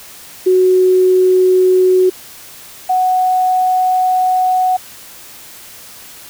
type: tone pair in turn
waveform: sine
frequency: 370 / 740 Hz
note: F#4 / F#5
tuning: 0 / 0 cents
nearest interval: octave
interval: 1200 cents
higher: second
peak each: -7 / -10 dBFS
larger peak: first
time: 0.46-2.1 / 2.89-4.77 s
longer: second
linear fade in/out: 10 ms
effects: white hiss -36 dBFS RMS until 6.29 s